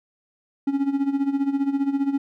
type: tone with tremolo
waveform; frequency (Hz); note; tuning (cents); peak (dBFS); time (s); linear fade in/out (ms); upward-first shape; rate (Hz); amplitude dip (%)
triangle; 277.2; C#4; 0; -15; 0.67-2.18; 5; sine; 15; 75
effects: none